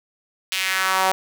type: tone with high-pass filter sweep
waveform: sawtooth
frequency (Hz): 189.1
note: F#3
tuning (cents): +38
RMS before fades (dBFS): -21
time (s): 0.52-1.12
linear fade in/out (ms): 0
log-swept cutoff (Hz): 2900 to 720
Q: 2.1
effects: none